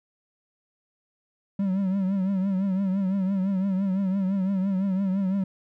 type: tone with vibrato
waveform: triangle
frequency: 192.2 Hz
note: G3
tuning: 34 cents flat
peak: -20 dBFS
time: 1.59-5.44 s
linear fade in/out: 5 ms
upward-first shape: triangle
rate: 5.9 Hz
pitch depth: 86 cents each way
effects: none